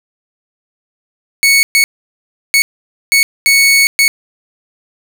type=tone bursts at uneven times; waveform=sawtooth; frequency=2217 Hz; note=C#7; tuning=in tune; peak=-3 dBFS; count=6; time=1.43-1.63 / 1.75-1.84 / 2.54-2.62 / 3.12-3.23 / 3.46-3.87 / 3.99-4.08 s; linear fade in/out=0 ms; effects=none